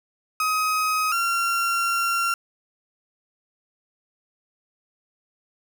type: tone pair in turn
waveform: 35% pulse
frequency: 1262 / 1373.8 Hz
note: D#6 / F6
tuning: +24 / -29 cents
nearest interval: minor second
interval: 147 cents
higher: second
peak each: -19 dBFS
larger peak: neither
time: 0.4-1.12 / 1.12-2.34 s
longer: second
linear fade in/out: 2 ms
effects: none